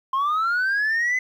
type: linear sweep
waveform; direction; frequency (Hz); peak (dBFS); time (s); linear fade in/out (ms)
sine; up; 1046.5 to 2042; -17; 0.13-1.19; 5
effects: tanh soft clip ceiling -18 dBFS + 9-bit